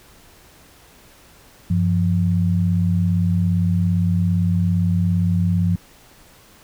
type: tone pair together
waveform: sine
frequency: 95.9 / 173.46 Hz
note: G2 / F3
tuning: -37 / -11 cents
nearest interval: minor seventh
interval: 1026 cents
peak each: -18 dBFS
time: 1.7-5.76 s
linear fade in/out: 5 ms
effects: pink hiss -49 dBFS RMS until 6.63 s